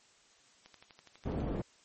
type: click train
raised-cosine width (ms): 0.2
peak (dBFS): -35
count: 10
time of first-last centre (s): 0.66-1.404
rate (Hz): 12.1
type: low-pass noise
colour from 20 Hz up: white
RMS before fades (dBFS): -35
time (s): 1.25-1.62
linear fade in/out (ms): 10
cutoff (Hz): 330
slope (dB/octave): 12
effects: white hiss -64 dBFS RMS until 1.84 s + MP3 32 kbps